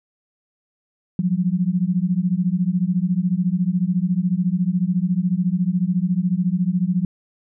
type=beating tone pair; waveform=sine; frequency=173.5 / 187.5 Hz; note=F3 / F#3; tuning=-11 / +23 cents; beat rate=14 Hz; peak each=-20 dBFS; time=1.19-7.05 s; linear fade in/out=2 ms; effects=none